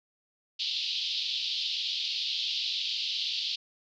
pink band-pass noise, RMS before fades -32 dBFS, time 0.59-3.56 s, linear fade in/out 10 ms, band 3000 to 4700 Hz, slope 48 dB/octave, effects none

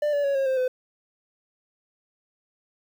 triangle tone with pitch steps, 593 / 575.1 / 557.8 / 541 / 524.7 / 508.8 Hz, D5 / D5 / C#5 / C#5 / C5 / C5, +17 / -36 / +11 / -42 / +5 / -48 cents, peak -19 dBFS, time 0.02-0.68 s, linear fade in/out 5 ms, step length 110 ms, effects 9-bit

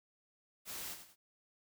white noise with echo, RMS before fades -44 dBFS, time 0.65-0.97 s, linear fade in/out 50 ms, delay 96 ms, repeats 2, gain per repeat -9 dB, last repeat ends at 1.162 s, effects none

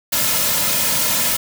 white noise with comb filter, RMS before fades -18 dBFS, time 0.12-1.37 s, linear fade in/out 10 ms, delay 2.6 ms, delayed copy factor -0.6, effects none

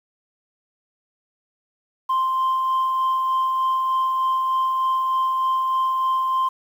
sine tone with tremolo, 1046.5 Hz, C6, in tune, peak -15 dBFS, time 2.09-6.49 s, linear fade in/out 10 ms, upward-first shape sine, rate 3.3 Hz, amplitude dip 30%, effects tanh soft clip ceiling -16 dBFS + 8-bit

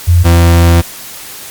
sine / 40% pulse tone pair in turn, 87 / 85.01 Hz, F2 / F2, -6 / -46 cents, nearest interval unison, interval 40 cents, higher first, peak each -3 dBFS, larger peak neither, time 0.07-0.24 / 0.24-0.82 s, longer second, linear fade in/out 20 ms, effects white hiss -28 dBFS RMS until 1.5 s + Opus 48 kbps

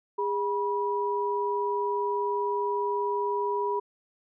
sine tone pair together, 408.2 / 973.1 Hz, G#4 / B5, -30 / -26 cents, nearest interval octave + minor third, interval 1504 cents, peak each -28 dBFS, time 0.18-3.8 s, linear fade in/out 10 ms, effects none

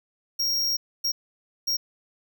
square tone bursts at uneven times, 5588 Hz, F8, in tune, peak -23 dBFS, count 3, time 0.39-0.77 / 1.04-1.12 / 1.67-1.77 s, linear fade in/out 10 ms, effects none

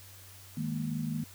sine chord, D# suspended fourth, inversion none, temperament equal, 155.56 / 207.7 / 233.1 Hz, D#3 / G#3 / A#3, 0 / 0 / 0 cents, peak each -34 / -38 / -35 dBFS, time 0.57-1.24 s, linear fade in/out 5 ms, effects added 95 Hz sine -53 dBFS peak until 1.34 s + white hiss -53 dBFS RMS until 1.34 s

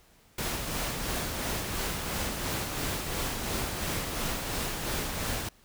pink noise with tremolo, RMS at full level -31 dBFS, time 0.38-5.49 s, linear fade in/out 5 ms, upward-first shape sine, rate 2.9 Hz, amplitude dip 35%, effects pink hiss -61 dBFS RMS until 5.64 s

